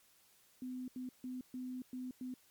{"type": "tone bursts at uneven times", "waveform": "sine", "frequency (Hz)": 253.6, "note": "B3", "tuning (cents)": 46, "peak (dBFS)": -40, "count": 6, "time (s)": [[0.62, 0.88], [0.96, 1.09], [1.24, 1.41], [1.54, 1.82], [1.93, 2.11], [2.21, 2.34]], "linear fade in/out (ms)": 2, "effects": ["white hiss -68 dBFS RMS until 2.5 s", "MP3 96 kbps"]}